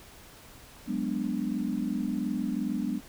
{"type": "chord", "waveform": "sine", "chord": "G# half-diminished seventh", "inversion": "third", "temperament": "equal", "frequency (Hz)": [185, 207.7, 246.9, 293.7], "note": ["F#3", "G#3", "B3", "D4"], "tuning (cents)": [0, 0, 0, 0], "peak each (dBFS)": [-36, -32, -32, -34], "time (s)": [0.86, 3.01], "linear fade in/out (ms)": 50, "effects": ["pink hiss -51 dBFS RMS until 3.08 s"]}